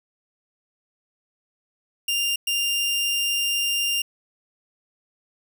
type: tone bursts at uneven times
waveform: sawtooth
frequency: 2796 Hz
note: F7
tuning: 1 cent sharp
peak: -18 dBFS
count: 2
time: 2.08-2.36 / 2.47-4.02 s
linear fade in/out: 5 ms
effects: none